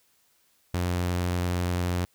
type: tone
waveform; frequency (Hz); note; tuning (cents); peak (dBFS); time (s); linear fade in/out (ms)
sawtooth; 88.8; F2; +29; -21; 0.74-2.05; 0
effects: white hiss -66 dBFS RMS until 2.14 s